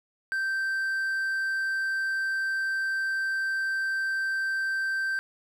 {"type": "tone", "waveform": "triangle", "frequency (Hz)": 1562, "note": "G6", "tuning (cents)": -7, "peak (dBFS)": -24, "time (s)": [0.32, 5.19], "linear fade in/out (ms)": 0, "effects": ["11-bit"]}